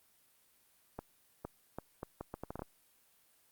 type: accelerating click train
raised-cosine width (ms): 1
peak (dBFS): -26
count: 11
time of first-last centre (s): 0.99-2.62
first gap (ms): 460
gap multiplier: 0.73
effects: white hiss -69 dBFS RMS until 3.51 s + Opus 32 kbps